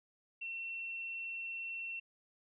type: tone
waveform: sine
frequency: 2709 Hz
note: E7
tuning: 47 cents sharp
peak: -39 dBFS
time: 0.41-2 s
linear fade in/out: 10 ms
effects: none